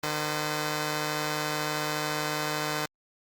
5% pulse tone pair together, 151.62 / 510 Hz, D#3 / C5, -44 / -44 cents, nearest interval octave + major sixth, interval 2100 cents, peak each -18 / -22 dBFS, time 0.03-2.86 s, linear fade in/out 5 ms, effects Opus 48 kbps

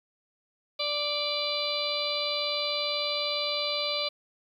harmonic tone with a mistuned harmonic, 587.3 Hz, D5, in tune, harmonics 1 / 2 / 4 / 5 / 6 / 7 / 8, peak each -33 / -38 / -36 / -38 / -35 / -32 / -36 dBFS, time 0.79-4.09 s, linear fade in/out 10 ms, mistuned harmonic 7, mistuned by -30 cents, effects 10-bit

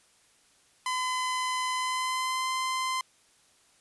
sawtooth tone with pitch glide, 1017 to 1036 Hz, C6 to C6, -50 to -17 cents, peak -24 dBFS, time 0.86-3.01 s, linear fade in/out 2 ms, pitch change +33 cents, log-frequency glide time 1.75-2.5 s, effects white hiss -63 dBFS RMS until 3.8 s + resampled to 24000 Hz

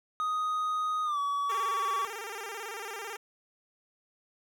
triangle tone with pitch glide, 1247 to 1136.9 Hz, D#6 to C#6, +3 to +43 cents, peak -26 dBFS, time 0.2-2.05 s, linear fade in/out 0 ms, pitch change -160 cents, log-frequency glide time 1.04-1.19 s
10% pulse tone with vibrato, 427.3 Hz, G#4, 49 cents sharp, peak -29 dBFS, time 1.49-3.17 s, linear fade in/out 10 ms, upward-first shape square, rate 18 Hz, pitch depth 110 cents each way
effects none

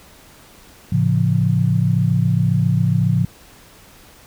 sine chord, A augmented, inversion none, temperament just, 110 / 137.5 / 171.88 Hz, A2 / C#3 / E#3, 0 / -14 / -27 cents, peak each -18 dBFS, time 0.92-3.25 s, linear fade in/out 5 ms, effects pink hiss -46 dBFS RMS until 4.26 s

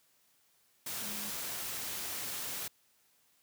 sine tone in noise, 207.6 Hz, G#3, in tune, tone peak -47 dBFS, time 1.02-1.3 s, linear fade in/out 5 ms, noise white, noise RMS -39 dBFS, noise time 0.86-2.68 s, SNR -11 dB, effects white hiss -70 dBFS RMS until 3.42 s + high-pass 60 Hz 12 dB/octave

